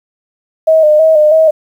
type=tone with vibrato; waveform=sine; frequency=622 Hz; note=D#5; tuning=1 cent flat; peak=-4 dBFS; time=0.67-1.51 s; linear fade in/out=10 ms; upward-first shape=square; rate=3.1 Hz; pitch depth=44 cents each way; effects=7-bit